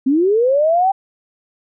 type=linear sweep; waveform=sine; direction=up; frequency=252.2 to 790 Hz; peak=-11 dBFS; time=0.06-0.92 s; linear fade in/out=10 ms; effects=none